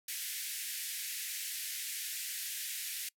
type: band-pass noise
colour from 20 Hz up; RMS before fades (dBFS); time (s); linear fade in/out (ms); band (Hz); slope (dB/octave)
white; -40; 0.08-3.09; 5; 1700 to 15000; 48
effects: noise-tail reverb RT60 0.1 s tail -24 dB re dry

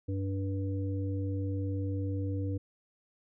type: harmonic tone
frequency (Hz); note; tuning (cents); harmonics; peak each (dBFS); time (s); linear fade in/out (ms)
97.1; G2; -16; 1 / 3 / 5; -31 / -37 / -42; 0.08-2.58; 10
effects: none

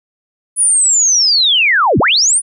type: linear two-way sweep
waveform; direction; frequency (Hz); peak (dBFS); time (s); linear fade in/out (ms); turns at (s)
sine; down then up; 9956 to 70.8 to 9956; -8; 0.56-2.42; 50; 1.99
effects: none

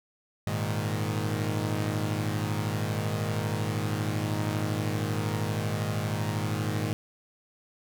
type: chord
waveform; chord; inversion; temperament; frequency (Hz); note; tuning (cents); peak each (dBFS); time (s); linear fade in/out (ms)
sawtooth; Ab suspended second; none; equal; 103.83 / 116.54 / 155.56; Ab2 / Bb2 / Eb3; 0 / 0 / 0; -26 / -29 / -29; 0.47-6.93; 0
effects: none

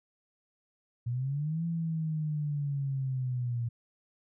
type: linear two-way sweep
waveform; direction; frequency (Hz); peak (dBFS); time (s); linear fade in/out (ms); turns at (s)
sine; up then down; 116.54 to 168.6 to 116.54; -29; 1.06-3.69; 10; 1.65
effects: none

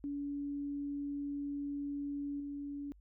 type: tone with level steps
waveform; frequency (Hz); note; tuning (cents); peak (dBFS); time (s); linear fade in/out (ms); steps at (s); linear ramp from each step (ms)
sine; 285.2; C#4; +49; -36 / -39; 0.04-2.92; 0; 2.4; 2
effects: added 50 Hz sine -58 dBFS peak until 3 s

